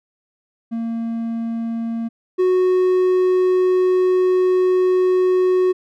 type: tone pair in turn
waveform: triangle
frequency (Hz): 229.4 / 368.1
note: A#3 / F#4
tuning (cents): -28 / -9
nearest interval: minor sixth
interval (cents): 819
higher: second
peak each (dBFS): -19 / -11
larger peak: second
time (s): 0.71-2.09 / 2.38-5.73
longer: second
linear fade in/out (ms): 20
effects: none